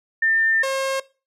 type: tone pair in turn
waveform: sine / sawtooth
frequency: 1798 / 536.9 Hz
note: A6 / C5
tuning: +37 / +45 cents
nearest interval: octave + major sixth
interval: 2092 cents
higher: first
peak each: -16 / -17 dBFS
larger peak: first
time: 0.22-0.63 / 0.63-1 s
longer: first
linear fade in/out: 5 ms
effects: noise-tail reverb RT60 0.3 s tail -19 dB re dry + low-pass 10000 Hz 12 dB/octave